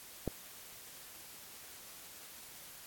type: click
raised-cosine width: 2 ms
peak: -20 dBFS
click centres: 0.277 s
effects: white hiss -52 dBFS RMS until 2.86 s + AAC 64 kbps